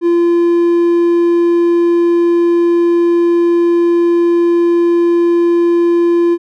triangle tone, 343.2 Hz, F4, 30 cents flat, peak -6 dBFS, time 0.01-6.38 s, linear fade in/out 50 ms, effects none

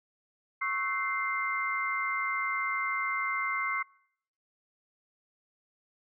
sine tone cluster, 1099 / 1312 / 1518 / 2088 Hz, C#6 / E6 / F#6 / C7, -15 / -9 / +44 / -4 cents, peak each -33 / -38 / -39 / -31 dBFS, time 0.61-3.83 s, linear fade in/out 10 ms, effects noise-tail reverb RT60 0.7 s tail -26 dB re dry

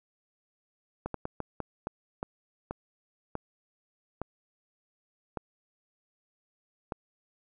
slowing click train, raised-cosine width 1 ms, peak -19 dBFS, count 12, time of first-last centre 1.06-6.922 s, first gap 83 ms, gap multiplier 1.34, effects none

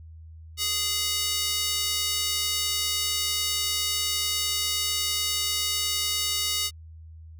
square tone with high-pass filter, 415.3 Hz, G#4, in tune, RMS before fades -27 dBFS, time 0.57-6.71 s, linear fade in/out 50 ms, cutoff 3700 Hz, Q 1.3, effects added 80 Hz sine -42 dBFS peak until 7.39 s

